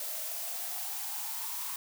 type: noise with high-pass filter sweep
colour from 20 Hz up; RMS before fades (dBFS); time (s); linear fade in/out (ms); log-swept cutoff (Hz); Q
blue; -37; 0-1.76; 2; 580 to 1000; 8
effects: none

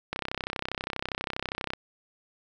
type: click train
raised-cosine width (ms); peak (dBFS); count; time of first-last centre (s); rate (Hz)
0.3; -14; 53; 0.13-1.735; 32.4
effects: none

